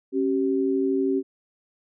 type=tone pair together; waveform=sine; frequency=272.6 / 385 Hz; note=C#4 / G4; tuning=-29 / -31 cents; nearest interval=tritone; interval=598 cents; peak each=-23 dBFS; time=0.12-1.23 s; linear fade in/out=50 ms; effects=none